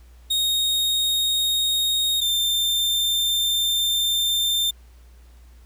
40% pulse tone pair in turn, 3729 / 3586 Hz, A#7 / A7, 0 / +32 cents, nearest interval minor second, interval 68 cents, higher first, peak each -18 dBFS, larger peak neither, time 0.3-2.21 / 2.21-4.71 s, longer second, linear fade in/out 10 ms, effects added 60 Hz sine -45 dBFS peak until 5.65 s + pink hiss -59 dBFS RMS until 5.65 s

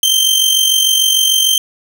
sawtooth tone with amplitude modulation, 3136 Hz, G7, in tune, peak -4 dBFS, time 0.03-1.58 s, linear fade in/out 2 ms, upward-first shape sine, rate 46.7 Hz, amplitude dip 55%, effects none

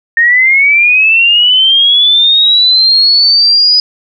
sine linear sweep, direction up, 1829 to 4978 Hz, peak -4 dBFS, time 0.17-3.8 s, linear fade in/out 2 ms, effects none

